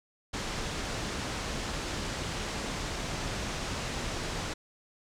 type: low-pass noise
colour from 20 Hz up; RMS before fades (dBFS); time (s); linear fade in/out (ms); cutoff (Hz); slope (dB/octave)
pink; -35; 0.33-4.54; 10; 7600; 24
effects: none